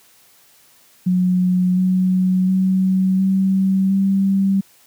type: tone with pitch steps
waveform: sine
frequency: 182 / 185.07 / 188.2 / 191.38 / 194.61 Hz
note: F#3 / F#3 / F#3 / G3 / G3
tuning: -28 / +1 / +30 / -41 / -12 cents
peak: -13 dBFS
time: 1.06-4.61 s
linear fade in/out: 10 ms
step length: 710 ms
effects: white hiss -52 dBFS RMS until 4.86 s + high-pass 80 Hz 12 dB/octave